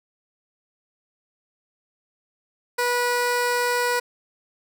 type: tone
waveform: 15% pulse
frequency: 487.6 Hz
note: B4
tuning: 22 cents flat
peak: -14 dBFS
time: 2.78-4 s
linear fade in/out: 10 ms
effects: none